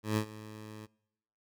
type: tone with ADSR envelope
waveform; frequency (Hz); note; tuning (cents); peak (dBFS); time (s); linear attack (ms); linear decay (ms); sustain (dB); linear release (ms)
15% pulse; 107.7; A2; -37; -20; 0.03-0.87; 140; 81; -18; 25
effects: noise-tail reverb RT60 0.9 s tail -25 dB re dry